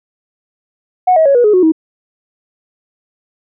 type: tone with pitch steps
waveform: sine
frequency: 733 / 638.1 / 555.5 / 483.6 / 421 / 366.5 / 319.1 Hz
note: F#5 / D#5 / C#5 / B4 / G#4 / F#4 / D#4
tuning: -16 / +44 / +4 / -36 / +24 / -16 / +44 cents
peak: -5 dBFS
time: 1.07-1.721 s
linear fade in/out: 10 ms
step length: 93 ms
effects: tanh soft clip ceiling -1 dBFS